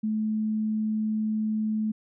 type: tone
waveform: sine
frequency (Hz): 216.3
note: A3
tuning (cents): -29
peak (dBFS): -24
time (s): 0.03-1.92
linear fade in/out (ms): 10
effects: none